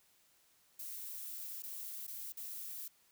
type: noise with dropouts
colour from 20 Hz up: violet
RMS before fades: -45 dBFS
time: 0.79-2.88 s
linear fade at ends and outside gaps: 5 ms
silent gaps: 1.623-1.634 / 2.069-2.077 / 2.323-2.37 s
effects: white hiss -70 dBFS RMS until 3.11 s